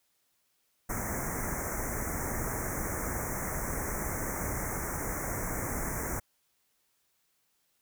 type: band-stop noise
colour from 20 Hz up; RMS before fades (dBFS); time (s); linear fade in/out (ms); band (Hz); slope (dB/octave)
pink; -34; 0.89-6.2; 10; 2200 to 5800; 96
effects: white hiss -74 dBFS RMS until 7.81 s